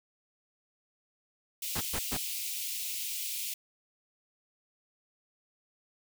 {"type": "high-pass noise", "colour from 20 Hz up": "white", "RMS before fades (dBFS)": -36, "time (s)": [1.62, 3.54], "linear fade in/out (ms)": 5, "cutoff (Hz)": 2300, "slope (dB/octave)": 48}
{"type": "noise bursts", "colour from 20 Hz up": "pink", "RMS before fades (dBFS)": -34, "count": 3, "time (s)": [1.75, 2.173], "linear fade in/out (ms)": 10, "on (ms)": 61, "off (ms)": 120}
{"effects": []}